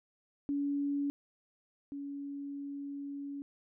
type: tone pair in turn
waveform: sine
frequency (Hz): 284 / 282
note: C#4 / C#4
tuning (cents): +42 / +30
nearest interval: unison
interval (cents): 12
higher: first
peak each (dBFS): -30 / -38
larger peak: first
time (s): 0.49-1.1 / 1.92-3.42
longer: second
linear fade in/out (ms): 0
effects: none